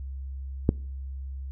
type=click; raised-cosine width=3 ms; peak=-6 dBFS; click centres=0.691 s; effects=noise-tail reverb RT60 0.5 s tail -25 dB re dry + added 67 Hz sine -33 dBFS peak until 1.51 s